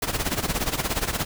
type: noise with tremolo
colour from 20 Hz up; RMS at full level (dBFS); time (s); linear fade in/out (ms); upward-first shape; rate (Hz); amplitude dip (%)
pink; -23; 0.02-1.25; 5; sine; 17; 80
effects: none